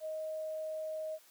sine tone, 627 Hz, D#5, 13 cents sharp, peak -36 dBFS, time 0-1.19 s, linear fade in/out 50 ms, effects white hiss -62 dBFS RMS until 1.3 s + high-pass 300 Hz 12 dB/octave

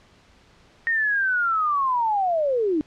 sine linear sweep, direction down, 1864.7 to 290 Hz, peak -19 dBFS, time 0.87-2.81 s, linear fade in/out 0 ms, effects pink hiss -55 dBFS RMS until 2.86 s + low-pass 5000 Hz 12 dB/octave

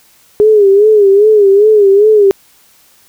sine tone with vibrato, 411.5 Hz, G#4, 16 cents flat, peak -3 dBFS, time 0.4-2.31 s, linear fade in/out 0 ms, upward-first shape sine, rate 2.5 Hz, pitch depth 97 cents each way, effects white hiss -47 dBFS RMS until 3.08 s

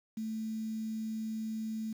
sine tone with quantisation, 220 Hz, A3, in tune, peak -34 dBFS, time 0.17-1.93 s, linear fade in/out 5 ms, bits 9, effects none

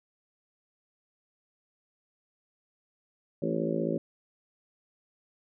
harmonic tone with a mistuned harmonic, 55.4 Hz, A1, 13 cents sharp, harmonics 3 / 4 / 5 / 6 / 7 / 8 / 9 / 10, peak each -34 / -34 / -37 / -34 / -34 / -39 / -38 / -35 dBFS, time 3.42-3.98 s, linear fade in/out 5 ms, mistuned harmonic 5, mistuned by -40 cents, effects none

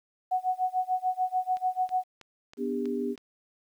sine tone with tremolo, 740 Hz, F#5, in tune, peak -22 dBFS, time 0.31-2.04 s, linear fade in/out 10 ms, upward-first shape sine, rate 6.8 Hz, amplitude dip 95%
click train, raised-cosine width 0.2 ms, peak -30 dBFS, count 6, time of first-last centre 1.57-3.178 s, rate 3.11 Hz
sine chord, G major, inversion first, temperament equal with one note detuned, 246.9 / 293.7 / 400.5 Hz, B3 / D4 / G4, 0 / 0 / +37 cents, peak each -31 / -35 / -31 dBFS, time 2.57-3.16 s, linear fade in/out 50 ms
effects 10-bit

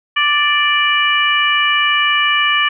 harmonic tone, 587.3 Hz, D5, in tune, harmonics 2 / 3 / 4 / 5, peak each -17 / -17 / -17 / -17 dBFS, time 0.16-2.69 s, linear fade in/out 10 ms, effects none

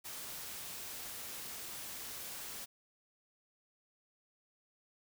white noise, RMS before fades -45 dBFS, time 0.04-2.66 s, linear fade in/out 20 ms, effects none

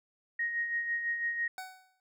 sine tone with tremolo, 1873 Hz, A#6, 8 cents sharp, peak -28 dBFS, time 0.39-1.48 s, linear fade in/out 5 ms, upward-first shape sine, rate 6 Hz, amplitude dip 50%
25% pulse tone with exponential decay, 750 Hz, F#5, 23 cents sharp, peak -33 dBFS, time 1.58-2 s, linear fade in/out 1 ms, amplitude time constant 90 ms
effects none

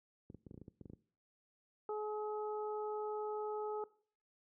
clicks, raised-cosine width 3 ms, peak -37 dBFS, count 12, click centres 0.301 / 0.346 / 0.467 / 0.511 / 0.543 / 0.577 / 0.616 / 0.681 / 0.812 / 0.857 / 0.899 / 0.934 s
harmonic tone, 424.3 Hz, G#4, 37 cents sharp, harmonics 1 / 2 / 3, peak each -38 / -44 / -48 dBFS, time 1.89-3.84 s, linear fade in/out 2 ms
effects noise-tail reverb RT60 0.5 s tail -20 dB re dry + high-pass 80 Hz 12 dB/octave

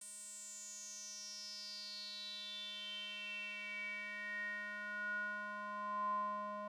square tone with band-pass filter sweep, 207.3 Hz, G#3, 3 cents flat, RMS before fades -45 dBFS, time 0.01-6.68 s, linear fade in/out 5 ms, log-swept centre 8700 to 850 Hz, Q 9, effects none

